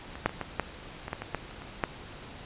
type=clicks; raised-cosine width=0.5 ms; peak=-25 / -8 / -23 / -17 / -11 / -21 / -16 / -19 / -14 / -30 / -27 / -10 dBFS; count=12; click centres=0.155 / 0.26 / 0.294 / 0.413 / 0.597 / 1.081 / 1.131 / 1.22 / 1.347 / 1.511 / 1.62 / 1.838 s; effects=pink hiss -45 dBFS RMS until 2.45 s + resampled to 8000 Hz